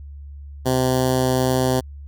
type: tone with notch filter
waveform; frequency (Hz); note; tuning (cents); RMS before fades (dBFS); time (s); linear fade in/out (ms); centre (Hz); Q
10% pulse; 128.9; C3; -26; -19; 0.65-1.81; 20; 2200; 1.1
effects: added 71 Hz sine -34 dBFS peak until 2.07 s